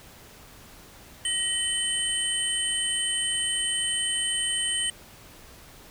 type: tone cluster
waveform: sine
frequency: 1896 / 3048 / 8620 Hz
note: A#6 / G7 / C#9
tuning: +29 / -49 / -49 cents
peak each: -34 / -27 / -28 dBFS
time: 1.25-4.9 s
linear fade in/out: 2 ms
effects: pink hiss -49 dBFS RMS until 5.9 s